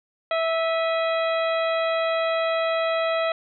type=harmonic tone with a mistuned harmonic; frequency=655 Hz; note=E5; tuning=11 cents flat; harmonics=1 / 2 / 3 / 4 / 5 / 6; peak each=-22 / -28 / -32 / -34 / -36 / -38 dBFS; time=0.31-3.32 s; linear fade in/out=2 ms; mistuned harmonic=4; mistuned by=-79 cents; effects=none